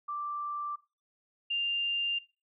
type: tone pair in turn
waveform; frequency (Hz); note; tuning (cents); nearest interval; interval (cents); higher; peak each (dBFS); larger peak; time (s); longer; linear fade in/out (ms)
sine; 1175 / 2795; D6 / F7; +1 / +1; octave + minor third; 1500; second; -33 / -28; second; 0.08-0.76 / 1.5-2.19; second; 10
effects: noise-tail reverb RT60 0.3 s tail -20 dB re dry